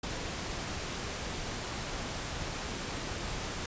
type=noise; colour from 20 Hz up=pink; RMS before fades=-37 dBFS; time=0.03-3.66 s; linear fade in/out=5 ms; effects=resampled to 16000 Hz